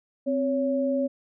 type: tone pair together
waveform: sine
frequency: 261.6 / 559.5 Hz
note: C4 / C#5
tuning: 0 / +16 cents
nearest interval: octave + minor second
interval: 1316 cents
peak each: -25 dBFS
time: 0.26-1.08 s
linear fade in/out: 20 ms
effects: none